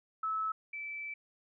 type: tone pair in turn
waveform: sine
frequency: 1301 / 2318 Hz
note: E6 / D7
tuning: -23 / -23 cents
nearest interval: minor seventh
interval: 1000 cents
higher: second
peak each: -31 / -38 dBFS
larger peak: first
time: 0.23-0.52 / 0.73-1.14 s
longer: second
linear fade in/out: 5 ms
effects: none